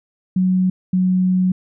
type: tone pair in turn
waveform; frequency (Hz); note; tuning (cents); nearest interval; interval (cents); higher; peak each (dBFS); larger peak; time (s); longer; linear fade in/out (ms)
sine; 185 / 184.33; F#3 / F#3; 0 / -6; unison; 6; first; -13; neither; 0.36-0.7 / 0.93-1.52; second; 5
effects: none